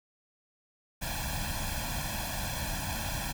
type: noise with comb filter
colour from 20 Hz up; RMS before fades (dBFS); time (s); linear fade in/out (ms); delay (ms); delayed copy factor
pink; -34; 1.01-3.33; 20; 1.2; +0.95
effects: none